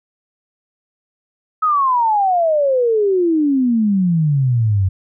sine exponential sweep, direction down, 1291 to 91.6 Hz, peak -12 dBFS, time 1.62-4.89 s, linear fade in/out 10 ms, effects none

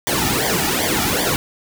pink noise with flanger, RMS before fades -19 dBFS, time 0.07-1.36 s, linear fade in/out 0 ms, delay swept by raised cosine 0.74 to 1.94 ms, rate 2.6 Hz, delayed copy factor -1, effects none

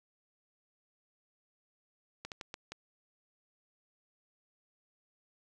slowing click train, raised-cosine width 0.2 ms, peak -24 dBFS, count 5, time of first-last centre 2.25-2.72 s, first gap 68 ms, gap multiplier 1.38, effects none

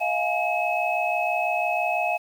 sine tone cluster, 640 / 706 / 836 / 2570 Hz, D#5 / F5 / G#5 / E7, +49 / +19 / +11 / -45 cents, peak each -29 / -25 / -29 / -27 dBFS, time 0-2.18 s, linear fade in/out 20 ms, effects 8-bit

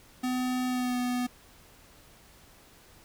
square tone with pitch glide, 252.6 to 247.3 Hz, B3 to B3, +39 to +3 cents, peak -28 dBFS, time 0.23-1.27 s, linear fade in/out 10 ms, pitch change -36 cents, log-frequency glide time 0.67-0.97 s, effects pink hiss -56 dBFS RMS until 3.04 s

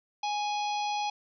harmonic tone with a mistuned harmonic, 830.6 Hz, G#5, in tune, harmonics 1 / 3 / 4 / 5 / 6 / 7, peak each -29 / -39 / -41 / -43 / -45 / -46 dBFS, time 0.23-1.1 s, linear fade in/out 5 ms, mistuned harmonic 7, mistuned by +19 cents, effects none

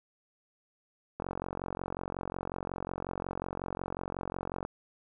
click train, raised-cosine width 1 ms, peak -21 dBFS, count 158, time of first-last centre 1.2-4.651 s, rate 45.5 Hz, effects none

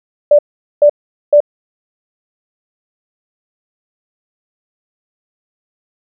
sine tone bursts, 587.3 Hz, D5, in tune, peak -3 dBFS, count 3, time 0.31-1.404 s, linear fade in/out 5 ms, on 78 ms, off 430 ms, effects none

